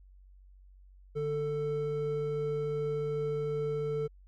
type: tone pair together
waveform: triangle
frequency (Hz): 146.83 / 443.1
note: D3 / A4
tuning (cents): 0 / +12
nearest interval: octave + perfect fifth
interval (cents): 1912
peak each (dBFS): -34 / -29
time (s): 1.15-4.08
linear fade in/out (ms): 20
effects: added 47 Hz sine -53 dBFS peak until 4.27 s